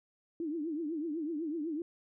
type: tone with vibrato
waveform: sine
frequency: 315 Hz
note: D#4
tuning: 21 cents sharp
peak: -33 dBFS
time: 0.4-1.82 s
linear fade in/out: 2 ms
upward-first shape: triangle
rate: 8 Hz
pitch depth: 180 cents each way
effects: none